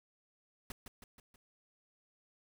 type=noise with echo; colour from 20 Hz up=pink; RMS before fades=-44 dBFS; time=0.7-0.72 s; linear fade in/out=2 ms; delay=160 ms; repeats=4; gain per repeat=-5 dB; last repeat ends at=1.36 s; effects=none